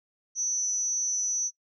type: tone with amplitude modulation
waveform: sine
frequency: 5960 Hz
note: F#8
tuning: 12 cents sharp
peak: -21 dBFS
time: 0.35-1.51 s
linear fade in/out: 50 ms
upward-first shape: sine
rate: 218 Hz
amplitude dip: 100%
effects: noise-tail reverb RT60 0.1 s tail -19 dB re dry